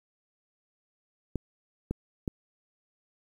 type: clicks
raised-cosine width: 3 ms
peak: -17 dBFS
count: 3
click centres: 1.357 / 1.91 / 2.278 s
effects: 9-bit